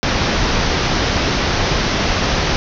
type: low-pass noise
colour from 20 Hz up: pink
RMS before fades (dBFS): -17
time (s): 0.03-2.56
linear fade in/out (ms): 0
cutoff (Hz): 6100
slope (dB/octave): 96
effects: none